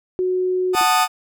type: tone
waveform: sine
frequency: 367.7 Hz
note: F#4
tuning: 11 cents flat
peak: -17 dBFS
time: 0.19-0.75 s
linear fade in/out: 0 ms
type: chord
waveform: 40% pulse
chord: D# diminished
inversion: first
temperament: equal with one note detuned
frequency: 740 / 880 / 1234.5 Hz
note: F#5 / A5 / D#6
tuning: 0 / 0 / -14 cents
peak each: -18 / -19 / -17 dBFS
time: 0.73-1.08 s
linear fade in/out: 50 ms
type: tone with exponential decay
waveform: sine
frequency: 344.7 Hz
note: F4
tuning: 23 cents flat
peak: -24 dBFS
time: 0.81-0.89 s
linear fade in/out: 0 ms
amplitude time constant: 16 ms
effects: none